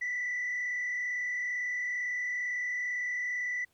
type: tone with frequency modulation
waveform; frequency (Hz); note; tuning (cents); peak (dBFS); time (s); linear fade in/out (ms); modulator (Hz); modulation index
sine; 1975.5; B6; 0; -29; 0.01-3.65; 10; 37.8; 0.89
effects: tanh soft clip ceiling -28 dBFS + pink hiss -71 dBFS RMS until 3.73 s